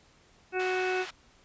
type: harmonic tone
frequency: 370 Hz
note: F#4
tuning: in tune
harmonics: 1 / 2 / 3 / 4 / 5 / 6 / 7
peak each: -29 / -34 / -45 / -35 / -44 / -42 / -37 dBFS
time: 0.52-1.06 s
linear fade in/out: 50 ms
type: band-pass noise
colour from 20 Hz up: white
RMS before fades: -42 dBFS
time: 0.59-1.11 s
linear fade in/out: 10 ms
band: 750 to 3200 Hz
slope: 12 dB/octave
effects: pink hiss -61 dBFS RMS until 1.44 s + resampled to 16000 Hz